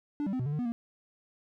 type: tone with pitch steps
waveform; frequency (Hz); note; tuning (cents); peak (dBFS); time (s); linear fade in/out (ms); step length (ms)
triangle; 292.6 / 195 / 256.7 / 125.3 / 145.4 / 151.2 / 245.1 / 233.8; D4 / G3 / C4 / B2 / D3 / D#3 / B3 / A#3; -6 / -9 / -33 / +25 / -17 / -49 / -13 / +5; -27; 0.2-0.72; 0; 65
effects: none